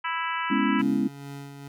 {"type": "harmonic tone", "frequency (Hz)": 329.6, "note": "E4", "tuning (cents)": 0, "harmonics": [3, 4, 5, 6, 7, 8, 9], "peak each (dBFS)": [-30, -32, -34, -36, -37, -38, -39], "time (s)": [0.04, 0.82], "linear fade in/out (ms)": 10}
{"type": "chord", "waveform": "sine", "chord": "C# minor seventh", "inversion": "second", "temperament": "equal", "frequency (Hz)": [207.7, 246.9, 277.2, 329.6], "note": ["G#3", "B3", "C#4", "E4"], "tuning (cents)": [0, 0, 0, 0], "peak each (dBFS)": [-26, -28, -25, -30], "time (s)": [0.5, 1.08], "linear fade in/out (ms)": 10}
{"type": "tone with tremolo", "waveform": "25% pulse", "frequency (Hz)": 140.6, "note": "C#3", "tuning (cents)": 25, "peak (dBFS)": -32, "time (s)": [0.79, 1.68], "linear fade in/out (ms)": 2, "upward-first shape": "sine", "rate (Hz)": 2.3, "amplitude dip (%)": 45}
{"effects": []}